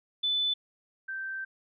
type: tone pair in turn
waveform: sine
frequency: 3500 / 1559.1 Hz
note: A7 / G6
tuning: -10 / -10 cents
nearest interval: octave + major second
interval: 1400 cents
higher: first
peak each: -25 / -33 dBFS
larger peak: first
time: 0.23-0.54 / 1.08-1.45 s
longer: second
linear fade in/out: 10 ms
effects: none